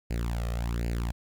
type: tone with flanger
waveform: sawtooth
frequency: 58.27 Hz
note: A#1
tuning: in tune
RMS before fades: -30 dBFS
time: 0.1-1.12 s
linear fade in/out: 10 ms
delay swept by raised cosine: 0.42 to 1.62 ms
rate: 1.3 Hz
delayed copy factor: +0.85
effects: 11-bit